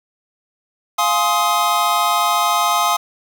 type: chord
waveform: square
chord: F minor seventh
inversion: none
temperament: just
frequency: 698.5 / 838.1 / 1047.7 / 1257.2 Hz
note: F5 / Ab5 / C6 / Eb6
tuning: 0 / +16 / +2 / +18 cents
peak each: -22 / -22 / -21 / -19 dBFS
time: 0.98-2.97 s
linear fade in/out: 10 ms
effects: 8-bit